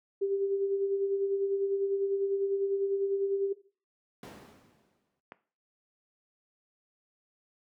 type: tone with tremolo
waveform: sine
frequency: 394.4 Hz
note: G4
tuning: 11 cents sharp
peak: -25 dBFS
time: 0.21-3.53 s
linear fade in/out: 10 ms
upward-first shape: sine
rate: 10 Hz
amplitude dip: 50%
type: noise with exponential decay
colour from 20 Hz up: brown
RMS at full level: -35 dBFS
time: 4.23-5.2 s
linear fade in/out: 2 ms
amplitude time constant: 210 ms
type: click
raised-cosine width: 0.5 ms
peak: -28 dBFS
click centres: 5.321 s
effects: noise-tail reverb RT60 0.4 s tail -17 dB re dry + high-pass 200 Hz 12 dB/octave